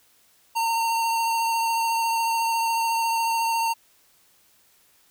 square tone with vibrato, 914 Hz, A#5, 34 cents flat, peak -22 dBFS, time 0.55-3.74 s, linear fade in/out 20 ms, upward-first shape triangle, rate 14 Hz, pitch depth 18 cents each way, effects white hiss -60 dBFS RMS until 5.1 s

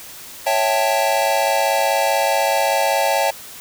square chord, A dominant seventh, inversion first, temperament equal, 554.4 / 659.3 / 784 / 880 Hz, C#5 / E5 / G5 / A5, 0 / 0 / 0 / 0 cents, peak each -22 dBFS, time 0.46-3.31 s, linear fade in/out 10 ms, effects white hiss -37 dBFS RMS until 3.6 s

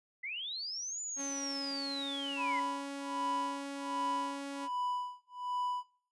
sine linear two-way sweep, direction up then down, 1964 to 7040 to 1964 Hz, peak -37 dBFS, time 0.23-2.6 s, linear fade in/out 10 ms, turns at 1.01 s
sawtooth tone with pitch glide, 277.2 to 279.1 Hz, C#4 to C#4, 0 to +12 cents, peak -35 dBFS, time 1.16-4.69 s, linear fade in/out 50 ms, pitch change +12 cents, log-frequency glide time 1.9-2.52 s
triangle tone with tremolo, 990 Hz, B5, 4 cents sharp, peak -30 dBFS, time 2.36-5.84 s, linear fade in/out 50 ms, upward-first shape sine, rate 1.3 Hz, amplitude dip 100%
effects noise-tail reverb RT60 0.4 s tail -17 dB re dry + resampled to 24000 Hz

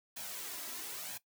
white noise with flanger, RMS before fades -43 dBFS, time 0.16-1.18 s, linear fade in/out 10 ms, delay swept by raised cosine 1.2 to 3.1 ms, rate 1 Hz, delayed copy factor +0.65, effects noise-tail reverb RT60 0.1 s tail -17 dB re dry + high-pass 150 Hz 12 dB/octave

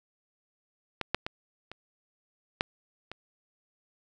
clicks, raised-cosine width 0.3 ms, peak -14 / -9 / -17 / -25 / -9 / -23 dBFS, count 6, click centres 1.013 / 1.146 / 1.265 / 1.716 / 2.609 / 3.116 s, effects none

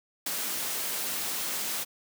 white noise with ADSR envelope, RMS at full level -30 dBFS, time 0.26-1.85 s, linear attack 6 ms, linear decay 32 ms, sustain -2 dB, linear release 27 ms, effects high-pass 150 Hz 12 dB/octave

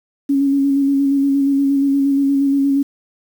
sine tone with vibrato, 277.2 Hz, C#4, in tune, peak -12 dBFS, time 0.29-2.83 s, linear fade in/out 10 ms, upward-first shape square, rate 8.5 Hz, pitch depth 19 cents each way, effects 7-bit

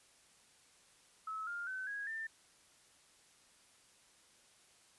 sine tone with pitch steps, 1296 / 1405.2 / 1523.5 / 1651.8 / 1791 Hz, E6 / F6 / G6 / G#6 / A6, -30 / +10 / -50 / -10 / +30 cents, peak -39 dBFS, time 1.27-2.27 s, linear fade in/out 5 ms, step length 200 ms, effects white hiss -66 dBFS RMS until 4.98 s + resampled to 24000 Hz

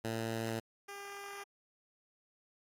10% pulse tone pair in turn, 113.3 / 401 Hz, A#2 / G4, -49 / +39 cents, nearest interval octave + minor seventh, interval 2188 cents, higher second, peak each -27 / -36 dBFS, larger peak first, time 0.04-0.6 / 0.88-1.44 s, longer neither, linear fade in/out 10 ms, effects AAC 48 kbps

